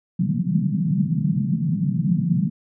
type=band-pass noise; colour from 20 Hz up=white; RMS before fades=-21 dBFS; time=0.19-2.5 s; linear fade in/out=10 ms; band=140 to 200 Hz; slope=48 dB/octave; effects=none